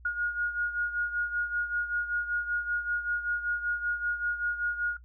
sine beating tone pair, 1435 / 1440.2 Hz, F6 / F#6, +47 / -47 cents, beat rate 5.2 Hz, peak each -28 / -34 dBFS, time 0.05-4.97 s, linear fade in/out 5 ms, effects noise-tail reverb RT60 0.1 s tail -21 dB re dry + added 60 Hz sine -49 dBFS peak until 5.04 s

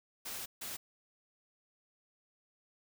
white noise bursts at uneven times, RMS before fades -42 dBFS, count 2, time 0.25-0.46 / 0.61-0.77 s, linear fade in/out 10 ms, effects none

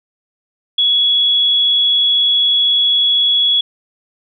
sine tone, 3366 Hz, G#7, 23 cents sharp, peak -10 dBFS, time 0.78-3.61 s, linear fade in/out 5 ms, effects none

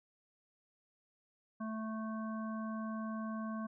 harmonic tone, 220 Hz, A3, in tune, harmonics 1 / 3 / 5 / 7, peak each -38 / -48 / -46 / -53 dBFS, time 1.6-3.67 s, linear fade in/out 10 ms, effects none

